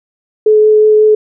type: tone with vibrato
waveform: sine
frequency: 428.4 Hz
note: A4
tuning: 46 cents flat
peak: -4 dBFS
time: 0.46-1.15 s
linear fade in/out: 5 ms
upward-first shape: triangle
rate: 5.5 Hz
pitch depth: 9 cents each way
effects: none